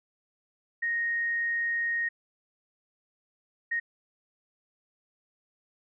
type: tone bursts at uneven times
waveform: sine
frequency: 1864.7 Hz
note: A#6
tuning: in tune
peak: -26 dBFS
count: 2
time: 0.82-2.09 / 3.71-3.8 s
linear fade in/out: 10 ms
effects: none